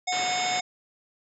harmonic tone, 730 Hz, F#5, 24 cents flat, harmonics 1 / 3 / 5 / 7 / 9 / 10, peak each -27 / -32 / -34 / -35 / -37 / -37 dBFS, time 0.07-0.61 s, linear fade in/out 10 ms
white band-pass noise, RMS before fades -35 dBFS, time 0.12-0.6 s, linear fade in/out 5 ms, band 130 to 3600 Hz, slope 24 dB/octave
effects none

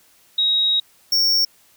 sine / square tone pair in turn, 3797 / 5494 Hz, A#7 / F8, +31 / -29 cents, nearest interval tritone, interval 640 cents, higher second, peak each -15 / -15 dBFS, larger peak neither, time 0.38-0.8 / 1.12-1.45 s, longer first, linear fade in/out 5 ms, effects white hiss -55 dBFS RMS until 1.76 s

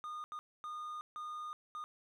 triangle tone bursts at uneven times, 1223 Hz, D#6, 30 cents flat, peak -39 dBFS, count 5, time 0.04-0.24 / 0.32-0.39 / 0.64-1.01 / 1.16-1.53 / 1.75-1.84 s, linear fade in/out 0 ms, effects none

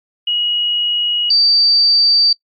sine tone pair in turn, 2900 / 4637 Hz, F#7 / D8, -35 / -23 cents, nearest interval minor sixth, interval 812 cents, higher second, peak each -14 / -8 dBFS, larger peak second, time 0.27-1.3 / 1.3-2.33 s, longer neither, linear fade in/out 5 ms, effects noise-tail reverb RT60 0.1 s tail -22 dB re dry + MP3 48 kbps

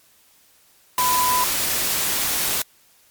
sine tone in noise, 1000 Hz, B5, 21 cents sharp, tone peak -18 dBFS, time 0.98-1.44 s, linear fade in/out 2 ms, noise white, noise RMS -22 dBFS, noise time 0.98-2.62 s, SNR +1 dB, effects white hiss -56 dBFS RMS until 3.1 s + MP3 96 kbps

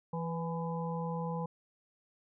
harmonic tone with a mistuned harmonic, 167.3 Hz, E3, 26 cents sharp, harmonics 1 / 3 / 5 / 6, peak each -35 / -40 / -42 / -43 dBFS, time 0.13-1.46 s, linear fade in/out 5 ms, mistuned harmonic 3, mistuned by -23 cents, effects none

